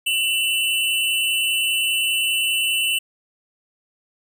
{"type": "tone pair together", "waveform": "square", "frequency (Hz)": [2705, 2960], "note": ["E7", "F#7"], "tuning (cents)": [44, 0], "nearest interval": "major second", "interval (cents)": 156, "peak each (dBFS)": -22, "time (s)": [0.06, 2.99], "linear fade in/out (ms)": 10, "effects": []}